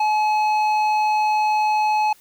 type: tone with tanh clipping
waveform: triangle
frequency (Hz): 853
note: G#5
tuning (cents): +46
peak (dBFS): -18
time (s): 0-2.13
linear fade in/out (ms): 5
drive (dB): 14
effects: white hiss -53 dBFS RMS until 2.2 s